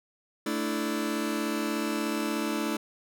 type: chord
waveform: sawtooth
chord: A suspended fourth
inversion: none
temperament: just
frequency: 220 / 293.3 / 330 Hz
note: A3 / D4 / E4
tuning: 0 / -2 / +2 cents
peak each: -28 dBFS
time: 0.46-2.77 s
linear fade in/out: 5 ms
effects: none